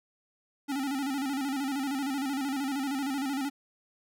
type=tone with vibrato; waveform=square; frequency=273.6 Hz; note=C#4; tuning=23 cents flat; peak=-30 dBFS; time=0.68-3.5 s; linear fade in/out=20 ms; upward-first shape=square; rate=13 Hz; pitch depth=73 cents each way; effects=none

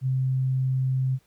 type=tone; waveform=sine; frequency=130.81 Hz; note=C3; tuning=in tune; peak=-21 dBFS; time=0.01-1.19 s; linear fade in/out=50 ms; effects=pink hiss -65 dBFS RMS until 1.26 s + high-pass 60 Hz 12 dB/octave

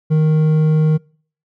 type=tone with hard clipping; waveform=triangle; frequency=155.56 Hz; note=D#3; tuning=in tune; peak=-12 dBFS; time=0.1-0.98 s; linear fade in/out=20 ms; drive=9 dB; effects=noise-tail reverb RT60 0.5 s tail -26 dB re dry

